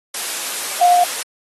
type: tone in noise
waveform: sine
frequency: 710 Hz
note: F5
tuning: 28 cents sharp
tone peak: -9 dBFS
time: 0.81-1.04 s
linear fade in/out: 5 ms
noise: white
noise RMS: -24 dBFS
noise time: 0.14-1.23 s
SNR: +12 dB
effects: high-pass 400 Hz 12 dB/octave + AAC 32 kbps